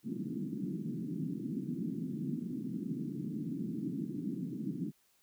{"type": "band-pass noise", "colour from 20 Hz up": "pink", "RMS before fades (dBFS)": -38, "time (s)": [0.03, 4.92], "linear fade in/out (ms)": 50, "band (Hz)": [150, 320], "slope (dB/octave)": 48, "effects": ["white hiss -71 dBFS RMS until 5.22 s"]}